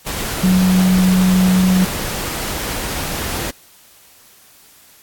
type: tone in noise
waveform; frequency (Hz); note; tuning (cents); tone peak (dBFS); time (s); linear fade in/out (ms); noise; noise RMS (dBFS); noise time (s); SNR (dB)
sine; 185; F#3; 0; -10; 0.43-1.85; 10; pink; -23; 0.06-3.51; +10
effects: white hiss -47 dBFS RMS until 5.02 s + AAC 64 kbps